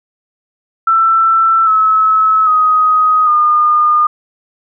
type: tone with pitch steps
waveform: sine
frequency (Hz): 1334 / 1293.8 / 1254.8 / 1216.9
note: E6 / E6 / D#6 / D#6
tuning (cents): +20 / -33 / +14 / -39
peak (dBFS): -7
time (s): 0.87-4.07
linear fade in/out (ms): 5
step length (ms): 800
effects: none